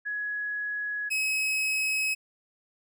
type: tone pair in turn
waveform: sine / 40% pulse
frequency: 1679 / 2558 Hz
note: G#6 / D#7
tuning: +18 / +47 cents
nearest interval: perfect fifth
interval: 729 cents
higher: second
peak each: -29 / -24 dBFS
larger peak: second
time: 0.05-1.1 / 1.1-2.15 s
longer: neither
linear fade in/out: 20 ms
effects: none